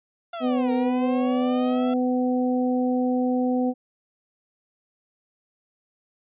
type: linear two-way sweep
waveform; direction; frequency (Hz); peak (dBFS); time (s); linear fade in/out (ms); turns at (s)
30% pulse; down then up; 698.5 to 460.8 to 674; -28; 0.33-1.94; 5; 0.72
type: harmonic tone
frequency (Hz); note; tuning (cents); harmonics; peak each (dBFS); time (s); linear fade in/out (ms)
251.3; B3; +30; 1 / 2 / 3; -21 / -27 / -31; 0.4-3.74; 50
effects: resampled to 8000 Hz